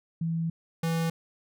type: tone pair in turn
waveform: sine / square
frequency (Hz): 164.81 / 164.81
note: E3 / E3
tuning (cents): 0 / 0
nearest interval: unison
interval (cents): 0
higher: neither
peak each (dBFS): -26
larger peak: neither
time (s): 0.21-0.5 / 0.83-1.1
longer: first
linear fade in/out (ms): 5
effects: none